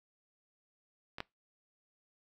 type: clicks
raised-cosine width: 0.3 ms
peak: -26 / -20 dBFS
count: 2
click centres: 1.184 / 1.204 s
effects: noise-tail reverb RT60 0.2 s tail -23 dB re dry